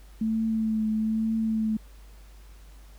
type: tone with vibrato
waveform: sine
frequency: 220 Hz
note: A3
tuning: in tune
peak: -23 dBFS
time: 0.21-1.77 s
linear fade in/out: 5 ms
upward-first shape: triangle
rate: 1.1 Hz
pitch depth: 27 cents each way
effects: added 50 Hz sine -46 dBFS peak until 2.98 s + pink hiss -58 dBFS RMS until 2.98 s